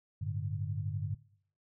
sine chord, G suspended second, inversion none, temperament equal, 98 / 110 / 146.83 Hz, G2 / A2 / D3, 0 / 0 / 0 cents, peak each -36 / -38 / -38 dBFS, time 0.21-1.15 s, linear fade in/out 10 ms, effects noise-tail reverb RT60 0.6 s tail -19 dB re dry

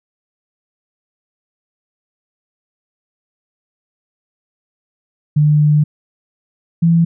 sine tone pair in turn, 149.7 / 167.26 Hz, D3 / E3, +33 / +26 cents, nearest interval major second, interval 193 cents, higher second, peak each -8 dBFS, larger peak neither, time 5.36-5.84 / 6.82-7.05 s, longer first, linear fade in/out 10 ms, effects none

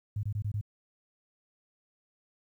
sine tone bursts, 103.8 Hz, G#2, in tune, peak -29 dBFS, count 5, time 0.16-0.612 s, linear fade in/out 5 ms, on 72 ms, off 23 ms, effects 11-bit

